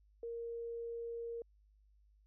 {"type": "tone", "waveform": "sine", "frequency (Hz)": 466.2, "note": "A#4", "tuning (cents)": 0, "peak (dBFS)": -40, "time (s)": [0.23, 1.42], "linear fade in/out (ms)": 2, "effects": ["added 51 Hz sine -65 dBFS peak until 2.26 s"]}